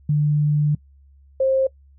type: tone pair in turn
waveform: sine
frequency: 148.6 / 530.8 Hz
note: D3 / C5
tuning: +21 / +25 cents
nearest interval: octave + minor seventh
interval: 2204 cents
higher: second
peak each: -15 dBFS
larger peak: neither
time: 0.09-0.75 / 1.4-1.67 s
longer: first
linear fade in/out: 5 ms
effects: noise-tail reverb RT60 0.1 s tail -22 dB re dry + added 69 Hz sine -48 dBFS peak until 1.98 s